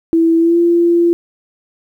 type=tone with pitch glide; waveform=sine; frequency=329.6 to 342.4 Hz; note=E4 to F4; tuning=0 to -34 cents; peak=-8 dBFS; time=0.13-1.13 s; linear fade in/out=0 ms; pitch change=+66 cents; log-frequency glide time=0.38-0.58 s; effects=8-bit